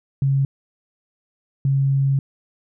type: tone bursts at uneven times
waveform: sine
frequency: 136.9 Hz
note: C#3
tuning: 21 cents flat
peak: -15 dBFS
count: 2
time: 0.22-0.45 / 1.65-2.19 s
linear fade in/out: 2 ms
effects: none